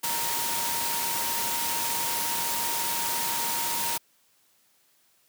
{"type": "tone in noise", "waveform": "sine", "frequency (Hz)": 932.3, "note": "A#5", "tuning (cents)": 0, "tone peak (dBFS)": -33, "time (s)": [0.03, 3.98], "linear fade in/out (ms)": 10, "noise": "white", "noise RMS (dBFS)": -29, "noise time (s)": [0.03, 3.98], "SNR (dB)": -7, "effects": ["white hiss -65 dBFS RMS until 5.28 s", "high-pass 100 Hz 12 dB/octave"]}